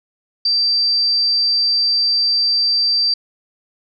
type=tone; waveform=sine; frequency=4680 Hz; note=D8; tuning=7 cents flat; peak=-13 dBFS; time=0.45-3.14 s; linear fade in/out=5 ms; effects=none